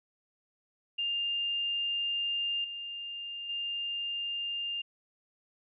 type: tone with level steps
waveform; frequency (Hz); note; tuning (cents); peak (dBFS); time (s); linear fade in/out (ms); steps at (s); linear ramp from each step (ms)
sine; 2804; F7; +6; -29 / -37 / -32; 0.98-4.82; 10; 2.64 / 3.49; 5
effects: none